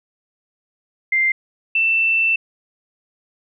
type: tone pair in turn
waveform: sine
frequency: 2093 / 2670 Hz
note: C7 / E7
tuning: 0 / +22 cents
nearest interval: major third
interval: 422 cents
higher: second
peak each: -14 dBFS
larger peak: neither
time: 1.12-1.32 / 1.75-2.36 s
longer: second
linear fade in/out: 5 ms
effects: none